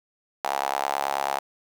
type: tone with high-pass filter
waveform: sawtooth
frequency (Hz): 69.3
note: C#2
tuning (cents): 0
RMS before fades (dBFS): -27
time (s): 0.44-1.39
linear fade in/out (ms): 5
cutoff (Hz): 790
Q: 4.4
effects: 8-bit